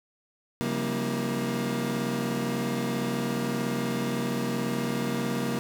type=tone cluster; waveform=30% pulse; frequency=135.8 / 177 / 194 / 235.9 / 321.6 Hz; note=C#3 / F3 / G3 / A#3 / E4; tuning=-35 / +23 / -18 / +21 / -43 cents; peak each=-31 / -35 / -32 / -27 / -35 dBFS; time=0.61-5.59 s; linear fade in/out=0 ms; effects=none